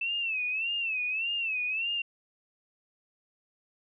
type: tone with vibrato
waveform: sine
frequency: 2637 Hz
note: E7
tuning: in tune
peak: -28 dBFS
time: 0.01-2.02 s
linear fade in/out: 5 ms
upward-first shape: sine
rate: 1.7 Hz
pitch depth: 120 cents each way
effects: none